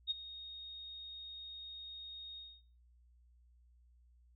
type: tone with ADSR envelope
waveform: sine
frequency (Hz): 3724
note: A#7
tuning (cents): -2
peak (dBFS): -30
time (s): 0.07-2.63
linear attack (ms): 37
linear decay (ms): 19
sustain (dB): -15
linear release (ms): 260
effects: noise-tail reverb RT60 0.6 s tail -26 dB re dry + added 60 Hz sine -63 dBFS peak until 4.35 s